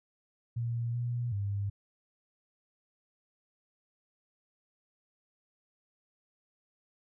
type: tone with pitch steps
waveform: sine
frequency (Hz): 117.7 / 120.5 / 100.5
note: A#2 / B2 / G2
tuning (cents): +17 / -42 / +44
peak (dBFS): -30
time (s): 0.56-1.7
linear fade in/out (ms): 10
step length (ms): 380
effects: none